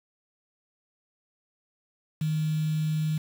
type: tone with quantisation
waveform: sine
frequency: 155.56 Hz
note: D#3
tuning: in tune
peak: -24 dBFS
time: 2.21-3.18 s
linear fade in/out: 5 ms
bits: 7
effects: none